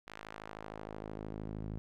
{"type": "tone with band-pass filter sweep", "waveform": "sawtooth", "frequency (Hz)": 53.1, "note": "G#1", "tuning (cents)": 39, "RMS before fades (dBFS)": -44, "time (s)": [0.07, 1.78], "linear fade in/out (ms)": 0, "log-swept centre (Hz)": [2000, 160], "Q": 0.77, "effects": []}